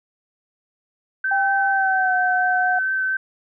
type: tone with vibrato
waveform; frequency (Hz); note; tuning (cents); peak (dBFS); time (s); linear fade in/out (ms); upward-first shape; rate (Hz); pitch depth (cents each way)
sine; 1539; G6; -32; -19; 1.24-3.17; 5; triangle; 4.3; 14
type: tone with pitch glide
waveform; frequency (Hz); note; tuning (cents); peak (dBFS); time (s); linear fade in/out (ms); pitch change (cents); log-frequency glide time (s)
sine; 789 to 731.9; G5 to F#5; +11 to -19; -19; 1.31-2.79; 5; -130; 1.69-2.16
effects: none